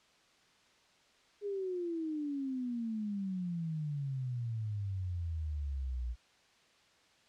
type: exponential sweep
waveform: sine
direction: down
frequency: 415.3 to 57.8 Hz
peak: -34 dBFS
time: 1.41-6.16 s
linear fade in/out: 50 ms
effects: white hiss -66 dBFS RMS until 7.28 s + low-pass 5000 Hz 12 dB/octave